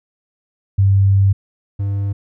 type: tone pair in turn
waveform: sine / triangle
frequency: 98 / 99.83 Hz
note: G2 / G2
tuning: 0 / +32 cents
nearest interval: unison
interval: 32 cents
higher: second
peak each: -9 / -15 dBFS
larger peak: first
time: 0.78-1.33 / 1.79-2.13 s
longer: first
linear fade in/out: 10 ms
effects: none